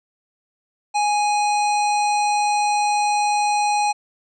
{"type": "harmonic tone", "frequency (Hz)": 830.6, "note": "G#5", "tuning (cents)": 0, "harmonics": [1, 3, 5, 7, 9, 10], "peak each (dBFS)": [-17, -27, -31, -34, -36, -37], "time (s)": [0.94, 3.93], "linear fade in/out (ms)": 20, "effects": []}